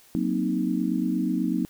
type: chord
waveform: sine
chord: C half-diminished seventh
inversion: second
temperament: equal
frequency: 185 / 233.1 / 261.6 / 311.1 Hz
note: Gb3 / Bb3 / C4 / Eb4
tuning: 0 / 0 / 0 / 0 cents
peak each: -28 dBFS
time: 0.15-1.65 s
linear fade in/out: 0 ms
effects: white hiss -55 dBFS RMS until 1.69 s